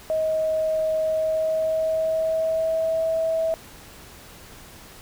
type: tone with pitch glide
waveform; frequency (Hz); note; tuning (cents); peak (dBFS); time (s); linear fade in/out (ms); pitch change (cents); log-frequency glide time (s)
sine; 632 to 649; D#5 to E5; +27 to -27; -20; 0.1-3.54; 0; +46; 1.04-3.05
effects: pink hiss -45 dBFS RMS until 5.01 s